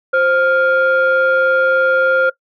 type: tone pair together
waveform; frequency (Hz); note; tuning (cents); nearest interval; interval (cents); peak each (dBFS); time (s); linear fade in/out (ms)
sine; 525.2 / 1402; C5 / F6; +6 / +6; octave + perfect fourth; 1700; -12; 0.13-2.3; 10
effects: noise-tail reverb RT60 0.1 s tail -20 dB re dry + tanh soft clip ceiling -6 dBFS